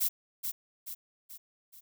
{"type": "noise with echo", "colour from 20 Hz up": "violet", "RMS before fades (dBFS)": -28, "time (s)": [0, 0.09], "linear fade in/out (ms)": 20, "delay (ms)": 430, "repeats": 4, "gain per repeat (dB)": -6, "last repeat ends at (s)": 1.81, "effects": []}